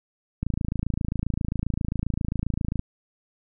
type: click train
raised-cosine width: 5 ms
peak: -13 dBFS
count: 66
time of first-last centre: 0.43-2.794 s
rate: 27.5 Hz
effects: none